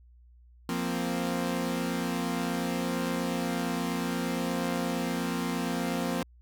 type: chord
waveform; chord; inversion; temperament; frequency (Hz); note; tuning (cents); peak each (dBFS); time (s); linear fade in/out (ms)
sawtooth; F suspended fourth; none; equal; 174.61 / 233.1 / 261.6; F3 / Bb3 / C4; 0 / 0 / 0; -29; 0.69-6.23; 2
effects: added 60 Hz sine -53 dBFS peak until 6.41 s